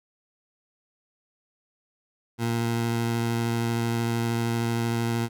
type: tone with vibrato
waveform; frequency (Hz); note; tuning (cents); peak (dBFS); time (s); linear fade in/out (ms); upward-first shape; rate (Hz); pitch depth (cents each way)
20% pulse; 116.54; A#2; 0; -19; 2.38-5.29; 50; square; 13; 8
effects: none